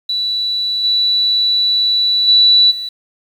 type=tone with level steps; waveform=sine; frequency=3951 Hz; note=B7; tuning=in tune; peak=-15 / -11 / -6 / -21 dBFS; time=0.09-2.89 s; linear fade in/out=5 ms; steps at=0.83 / 2.27 / 2.7 s; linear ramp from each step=20 ms; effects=7-bit